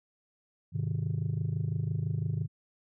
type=chord; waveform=sine; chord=Ab major; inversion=none; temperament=just; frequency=103.83 / 129.78 / 155.74 Hz; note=Ab2 / C3 / Eb3; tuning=0 / -14 / +2 cents; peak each=-31 dBFS; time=0.72-2.48 s; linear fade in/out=50 ms; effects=tanh soft clip ceiling -24 dBFS